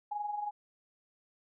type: tone with amplitude modulation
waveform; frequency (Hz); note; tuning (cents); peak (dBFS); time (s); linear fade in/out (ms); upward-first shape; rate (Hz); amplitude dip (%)
sine; 830.6; G#5; 0; -31; 0.11-0.51; 10; sine; 22.4; 60
effects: none